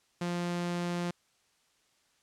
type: tone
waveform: sawtooth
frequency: 174.61 Hz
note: F3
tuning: in tune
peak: -27 dBFS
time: 0.21-1.11 s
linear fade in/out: 5 ms
effects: white hiss -70 dBFS RMS until 2.22 s + low-pass 8000 Hz 12 dB/octave